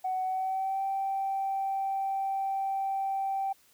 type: tone with pitch glide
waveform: sine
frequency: 748 to 778.9 Hz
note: F#5 to G5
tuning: +19 to -11 cents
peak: -27 dBFS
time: 0.04-3.53 s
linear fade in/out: 10 ms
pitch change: +70 cents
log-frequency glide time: 0.24-0.83 s
effects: tanh soft clip ceiling -23 dBFS + white hiss -63 dBFS RMS until 3.73 s